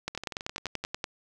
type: two click trains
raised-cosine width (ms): 0.2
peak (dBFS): -14 / -20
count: 11 / 9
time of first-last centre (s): 0.08-1.042 / 0.15-0.84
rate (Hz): 10.4 / 11.6
effects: none